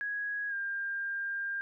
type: tone with pitch glide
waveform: sine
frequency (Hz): 1660 to 1599.8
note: G#6 to G6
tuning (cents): -1 to +35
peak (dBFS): -32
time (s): 0.01-1.61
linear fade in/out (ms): 0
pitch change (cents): -64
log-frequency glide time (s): 0.49-0.54
effects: none